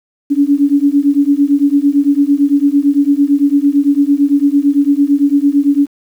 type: beating tone pair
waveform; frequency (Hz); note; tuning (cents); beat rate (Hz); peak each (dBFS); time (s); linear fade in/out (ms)
sine; 279.9 / 288.8; C#4 / D4; +17 / -29; 8.9; -11; 0.3-5.87; 20
effects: 7-bit